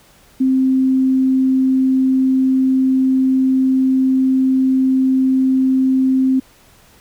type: tone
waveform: sine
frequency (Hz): 262.2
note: C4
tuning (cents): +4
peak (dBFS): -11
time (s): 0.4-6.4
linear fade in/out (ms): 10
effects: pink hiss -49 dBFS RMS until 7 s